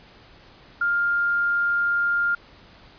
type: tone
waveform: sine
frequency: 1403 Hz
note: F6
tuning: 8 cents sharp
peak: -19 dBFS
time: 0.81-2.35 s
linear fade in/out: 5 ms
effects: pink hiss -50 dBFS RMS until 2.98 s + resampled to 11025 Hz